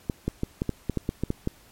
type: clicks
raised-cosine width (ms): 3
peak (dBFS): -12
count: 11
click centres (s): 0.098 / 0.28 / 0.434 / 0.619 / 0.693 / 0.897 / 0.973 / 1.091 / 1.236 / 1.304 / 1.474
effects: pink hiss -55 dBFS RMS until 1.71 s + MP3 64 kbps